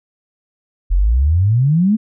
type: exponential sweep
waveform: sine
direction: up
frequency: 41.2 to 227 Hz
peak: -10 dBFS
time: 0.9-1.97 s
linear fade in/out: 20 ms
effects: none